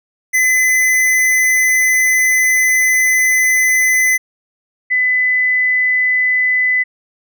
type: tone pair in turn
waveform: square / sine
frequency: 2023 / 2006 Hz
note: B6 / B6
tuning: +41 / +26 cents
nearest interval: unison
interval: 15 cents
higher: first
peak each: -11 dBFS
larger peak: neither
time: 0.33-4.18 / 4.9-6.84 s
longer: first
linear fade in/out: 20 ms
effects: none